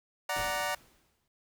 20% pulse chord, D augmented, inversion none, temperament equal, 587.3 / 740 / 932.3 Hz, D5 / F#5 / A#5, 0 / 0 / 0 cents, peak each -30 dBFS, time 0.29-0.75 s, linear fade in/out 5 ms
pink noise with exponential decay, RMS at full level -40 dBFS, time 0.36-1.28 s, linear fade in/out 2 ms, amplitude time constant 200 ms
effects none

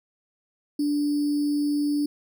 sine tone with sample-and-hold, 292.1 Hz, D4, 9 cents flat, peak -21 dBFS, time 0.79-2.06 s, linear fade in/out 5 ms, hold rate 4900 Hz, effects none

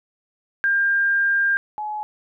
sine tone pair in turn, 1600 / 847.6 Hz, G6 / G#5, +35 / +35 cents, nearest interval major seventh, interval 1100 cents, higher first, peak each -16 / -25 dBFS, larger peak first, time 0.64-1.57 / 1.78-2.03 s, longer first, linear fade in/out 0 ms, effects none

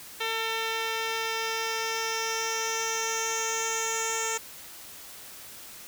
10% pulse tone with low-pass filter sweep, 449.4 Hz, A4, 37 cents sharp, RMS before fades -30 dBFS, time 0.2-4.38 s, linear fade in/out 10 ms, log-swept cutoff 4100 to 7300 Hz, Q 4.8, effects white hiss -45 dBFS RMS until 5.87 s

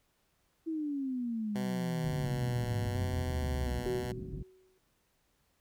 sine exponential sweep, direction down, 329.6 to 61.8 Hz, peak -32 dBFS, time 0.66-3.8 s, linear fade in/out 20 ms
10% pulse tone with vibrato, 124.5 Hz, B2, 14 cents sharp, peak -29 dBFS, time 1.55-4.12 s, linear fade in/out 5 ms, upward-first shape square, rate 0.71 Hz, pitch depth 23 cents each way
white low-pass noise, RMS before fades -41 dBFS, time 2.04-4.43 s, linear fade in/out 5 ms, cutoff 220 Hz, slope 24 dB/octave
sine tone with exponential decay, 373.6 Hz, F#4, 17 cents sharp, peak -29 dBFS, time 3.86-4.78 s, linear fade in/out 1 ms, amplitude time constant 200 ms
effects pink hiss -74 dBFS RMS until 5.6 s

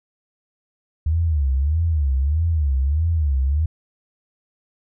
sine tone with vibrato, 74.4 Hz, D2, 23 cents sharp, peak -16 dBFS, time 1.06-3.66 s, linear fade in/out 5 ms, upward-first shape sine, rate 1.6 Hz, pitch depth 210 cents each way, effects none

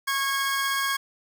sawtooth tone pair together, 1096.7 / 1637 Hz, C#6 / G#6, -19 / -25 cents, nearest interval perfect fifth, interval 694 cents, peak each -23 dBFS, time 0.07-0.97 s, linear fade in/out 10 ms, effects none

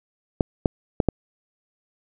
clicks, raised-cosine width 2 ms, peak -4 dBFS, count 4, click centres 0.408 / 0.658 / 1.002 / 1.087 s, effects none

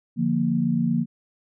sine chord, Bb major, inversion first, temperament equal, 146.83 / 174.61 / 233.1 Hz, D3 / F3 / Bb3, 0 / 0 / 0 cents, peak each -27 / -24 / -22 dBFS, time 0.16-1.06 s, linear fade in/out 50 ms, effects none

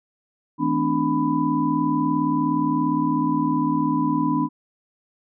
sine tone cluster, 160.9 / 219.5 / 256.7 / 296.4 / 995 Hz, E3 / A3 / C4 / D4 / B5, -42 / -4 / -33 / +16 / +13 cents, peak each -28 / -30 / -24 / -22 / -25 dBFS, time 0.58-4.49 s, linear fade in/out 50 ms, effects none

